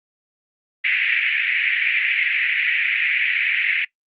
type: band-pass noise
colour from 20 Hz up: white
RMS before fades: -20 dBFS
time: 0.84-3.85 s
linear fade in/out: 10 ms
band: 1900 to 2500 Hz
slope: 48 dB/octave
effects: noise-tail reverb RT60 0.1 s tail -19 dB re dry + Opus 48 kbps